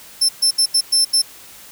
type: tone bursts at uneven times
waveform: 30% pulse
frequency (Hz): 5320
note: E8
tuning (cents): +15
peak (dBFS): -8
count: 6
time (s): 0.21-0.29 / 0.42-0.51 / 0.58-0.66 / 0.74-0.81 / 0.92-1.05 / 1.13-1.22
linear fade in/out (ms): 10
effects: white hiss -41 dBFS RMS until 1.71 s